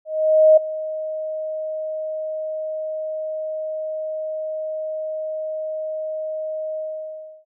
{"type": "tone with ADSR envelope", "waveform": "sine", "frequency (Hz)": 625, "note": "D#5", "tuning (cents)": 8, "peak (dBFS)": -7, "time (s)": [0.05, 7.45], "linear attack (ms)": 520, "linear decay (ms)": 8, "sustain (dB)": -17, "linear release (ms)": 680, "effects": []}